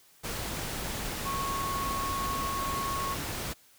sine tone in noise, 1100 Hz, C#6, 14 cents flat, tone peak -31 dBFS, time 1.25-3.15 s, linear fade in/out 20 ms, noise pink, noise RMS -35 dBFS, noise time 0.23-3.54 s, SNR +1 dB, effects white hiss -60 dBFS RMS until 3.78 s

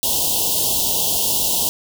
white band-stop noise, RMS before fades -19 dBFS, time 0.03-1.69 s, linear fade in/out 0 ms, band 1000 to 2800 Hz, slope 96 dB/octave, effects none

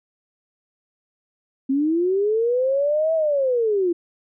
sine linear two-way sweep, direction up then down, 261.6 to 654 to 334.2 Hz, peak -17 dBFS, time 1.69-3.93 s, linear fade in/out 10 ms, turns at 3.14 s, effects none

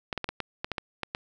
clicks, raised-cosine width 0.3 ms, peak -14 dBFS, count 10, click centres 0.128 / 0.177 / 0.243 / 0.29 / 0.403 / 0.645 / 0.717 / 0.782 / 1.033 / 1.149 s, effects none

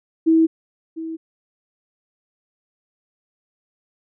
sine tone with echo, 324 Hz, E4, 30 cents flat, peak -11 dBFS, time 0.26-0.47 s, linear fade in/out 20 ms, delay 700 ms, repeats 1, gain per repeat -15 dB, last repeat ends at 1.17 s, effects none

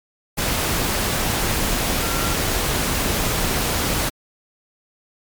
sine tone in noise, 1369 Hz, F6, 35 cents flat, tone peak -30 dBFS, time 2.01-2.34 s, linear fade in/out 20 ms, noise pink, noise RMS -21 dBFS, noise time 0.37-4.1 s, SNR -12 dB, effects MP3 96 kbps

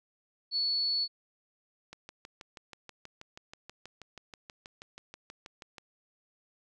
sine tone, 4420 Hz, C#8, 6 cents flat, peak -27 dBFS, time 0.51-1.08 s, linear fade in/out 50 ms
click train, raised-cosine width 0.2 ms, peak -28 dBFS, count 25, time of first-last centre 1.93-5.782 s, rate 6.23 Hz
effects none

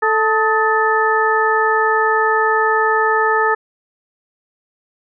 harmonic tone with a mistuned harmonic, 440 Hz, A4, in tune, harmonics 1 / 2 / 3 / 4, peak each -18 / -18 / -18 / -18 dBFS, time 0.02-3.55 s, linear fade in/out 10 ms, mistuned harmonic 3, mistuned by -67 cents, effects none

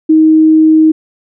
sine tone, 314.9 Hz, D#4, 21 cents sharp, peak -3 dBFS, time 0.09-0.92 s, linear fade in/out 10 ms, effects none

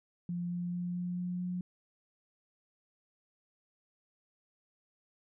sine tone with pitch steps, 174.61 / 175.62 / 176.64 / 177.66 / 178.69 / 179.73 Hz, F3 / F3 / F3 / F3 / F3 / F3, 0 / +10 / +20 / +30 / +40 / +50 cents, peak -33 dBFS, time 0.29-1.61 s, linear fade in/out 2 ms, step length 220 ms, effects none

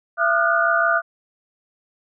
sine tone cluster, 673 / 1208 / 1422 / 1488 Hz, E5 / D6 / F6 / F#6, +36 / +48 / +31 / +9 cents, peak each -21 dBFS, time 0.17-1.02 s, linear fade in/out 50 ms, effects none

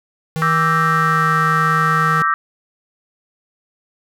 square tone with pitch glide, 159.6 to 157.31 Hz, D#3 to D#3, +44 to +19 cents, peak -20 dBFS, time 0.36-2.22 s, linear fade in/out 0 ms, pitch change -25 cents, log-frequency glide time 0.84-1.31 s
sine chord, E half-diminished seventh, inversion third, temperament equal with one note detuned, 1162.5 / 1318.5 / 1568 / 1864.7 Hz, D6 / E6 / G6 / Bb6, -18 / 0 / 0 / 0 cents, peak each -18 / -17 / -22 / -23 dBFS, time 0.42-2.34 s, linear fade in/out 0 ms
effects none

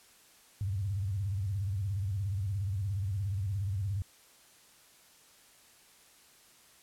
sine tone with vibrato, 98 Hz, G2, in tune, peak -30 dBFS, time 0.61-4.02 s, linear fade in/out 0 ms, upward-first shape square, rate 17 Hz, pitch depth 120 cents each way, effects white hiss -60 dBFS RMS until 6.82 s + low-pass 12000 Hz 12 dB/octave

